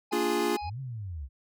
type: harmonic tone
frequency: 830.6 Hz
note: G#5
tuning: in tune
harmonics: 1 / 3 / 5 / 6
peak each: -34 / -47 / -52 / -50 dBFS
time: 0.11-0.7 s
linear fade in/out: 10 ms
type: chord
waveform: square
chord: Bb dominant seventh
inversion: none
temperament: equal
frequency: 233.1 / 293.7 / 349.2 / 415.3 Hz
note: Bb3 / D4 / F4 / Ab4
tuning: 0 / 0 / 0 / 0 cents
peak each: -35 / -34 / -30 / -31 dBFS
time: 0.12-0.57 s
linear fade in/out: 10 ms
type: linear two-way sweep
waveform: sine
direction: up then down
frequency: 60.9 to 137.4 to 60.9 Hz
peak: -34 dBFS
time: 0.61-1.29 s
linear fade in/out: 50 ms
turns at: 0.8 s
effects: none